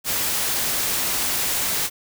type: noise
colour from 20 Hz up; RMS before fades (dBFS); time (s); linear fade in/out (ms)
white; -23; 0.04-1.9; 50
effects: none